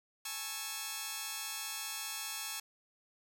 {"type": "chord", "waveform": "5% pulse", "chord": "A major seventh", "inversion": "third", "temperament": "just", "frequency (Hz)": [825, 880, 1100, 1320], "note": ["G#5", "A5", "C#6", "E6"], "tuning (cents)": [-12, 0, -14, 2], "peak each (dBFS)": -34, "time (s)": [0.25, 2.6], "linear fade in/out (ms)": 5, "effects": []}